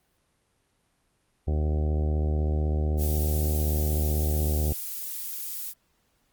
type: harmonic tone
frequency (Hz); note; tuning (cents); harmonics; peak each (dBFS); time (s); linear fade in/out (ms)
76; D#2; -40; 1 / 2 / 3 / 4 / 5 / 6 / 7 / 8 / 9 / 10; -23 / -33 / -38 / -39 / -37 / -43 / -42 / -46 / -47 / -46; 1.47-4.73; 10
type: noise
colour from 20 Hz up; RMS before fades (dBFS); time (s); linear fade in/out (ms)
violet; -34; 2.97-5.74; 50
effects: pink hiss -70 dBFS RMS until 6.32 s + Opus 32 kbps